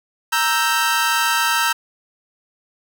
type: chord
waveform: sawtooth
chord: E diminished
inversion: second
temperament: equal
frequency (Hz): 932.3 / 1318.5 / 1568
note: Bb5 / E6 / G6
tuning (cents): 0 / 0 / 0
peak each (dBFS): -17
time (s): 0.32-1.73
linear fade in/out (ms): 10
effects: none